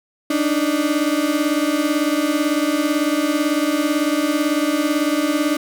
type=beating tone pair; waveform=35% pulse; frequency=289.3 / 307.3 Hz; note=D4 / D#4; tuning=-26 / -21 cents; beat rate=18 Hz; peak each=-18 dBFS; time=0.3-5.57 s; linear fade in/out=5 ms; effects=none